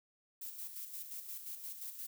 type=noise with tremolo; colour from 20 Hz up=violet; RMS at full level=-44 dBFS; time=0.41-2.07 s; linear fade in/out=10 ms; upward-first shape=square; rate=5.7 Hz; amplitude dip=50%; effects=none